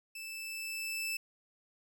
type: tone with level ramp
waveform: sawtooth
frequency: 2637 Hz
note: E7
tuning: in tune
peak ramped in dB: -39 to -30 dBFS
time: 0.15-1.17 s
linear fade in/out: 5 ms
effects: none